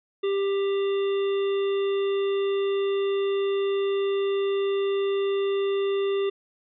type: harmonic tone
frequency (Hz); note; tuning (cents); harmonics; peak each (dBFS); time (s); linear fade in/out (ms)
395.2; G4; +14; 1 / 3 / 5 / 7 / 9; -22 / -38 / -43 / -42 / -41; 0.23-6.3; 10
effects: none